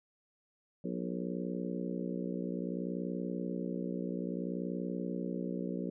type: harmonic tone with a mistuned harmonic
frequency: 60.6 Hz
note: B1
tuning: 32 cents flat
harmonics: 3 / 4 / 5 / 6 / 7 / 8 / 9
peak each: -38 / -40 / -42 / -44 / -45 / -46 / -47 dBFS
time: 0.84-5.9 s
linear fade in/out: 5 ms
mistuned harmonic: 8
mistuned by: -41 cents
effects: none